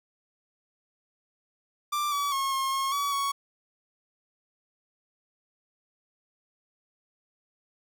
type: tone with pitch steps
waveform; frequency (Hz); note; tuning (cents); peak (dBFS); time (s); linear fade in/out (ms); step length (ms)
45% pulse; 1180 / 1143 / 1086 / 1074 / 1082 / 1137 / 1115; D6 / D6 / C#6 / C6 / C#6 / C#6 / C#6; +8 / -47 / -36 / +45 / -42 / +44 / +10; -26; 1.92-3.32; 10; 200
effects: 11-bit